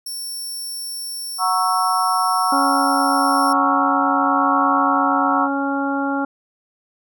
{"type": "tone", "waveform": "15% pulse", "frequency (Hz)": 5440, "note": "F8", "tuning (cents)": -46, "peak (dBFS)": -21, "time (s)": [0.06, 3.53], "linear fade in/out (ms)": 5}
{"type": "chord", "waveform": "sine", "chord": "F# dominant seventh", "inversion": "none", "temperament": "equal", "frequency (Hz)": [740, 932.3, 1108.7, 1318.5], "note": ["F#5", "A#5", "C#6", "E6"], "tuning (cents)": [0, 0, 0, 0], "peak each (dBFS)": [-22, -24, -20, -21], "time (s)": [1.38, 5.49], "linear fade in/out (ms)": 50}
{"type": "harmonic tone", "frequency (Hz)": 277.4, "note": "C#4", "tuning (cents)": 1, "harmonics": [1, 2, 3, 4, 5], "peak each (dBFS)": [-21, -28, -25, -32, -26], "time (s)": [2.52, 6.25], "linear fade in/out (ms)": 5}
{"effects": []}